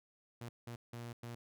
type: tone bursts at uneven times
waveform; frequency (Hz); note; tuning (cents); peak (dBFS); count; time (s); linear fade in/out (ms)
sawtooth; 118.5; A#2; +29; -40; 4; 0.41-0.49 / 0.67-0.76 / 0.93-1.13 / 1.23-1.35; 5
effects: none